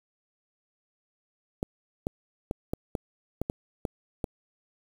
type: clicks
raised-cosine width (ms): 2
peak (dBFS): -15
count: 9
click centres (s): 1.629 / 2.069 / 2.511 / 2.735 / 2.952 / 3.416 / 3.499 / 3.852 / 4.242
effects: 7-bit